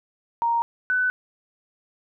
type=tone pair in turn; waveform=sine; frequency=933 / 1499.8 Hz; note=A#5 / F#6; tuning=+1 / +23 cents; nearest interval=minor sixth; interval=822 cents; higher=second; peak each=-19 / -19 dBFS; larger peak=neither; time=0.42-0.62 / 0.9-1.1 s; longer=neither; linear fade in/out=0 ms; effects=none